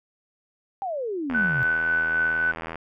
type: exponential sweep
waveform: sine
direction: down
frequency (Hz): 813 to 123.47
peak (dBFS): -26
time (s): 0.82-1.63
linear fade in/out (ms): 0
type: click train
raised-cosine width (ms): 0.5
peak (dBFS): -18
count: 120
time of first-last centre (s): 1.3-2.757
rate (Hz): 81.7
type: tone with tremolo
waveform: sine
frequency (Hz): 1499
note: F#6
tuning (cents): +22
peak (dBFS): -19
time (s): 1.34-2.52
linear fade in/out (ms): 10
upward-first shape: sine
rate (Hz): 3.7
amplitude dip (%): 30
effects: none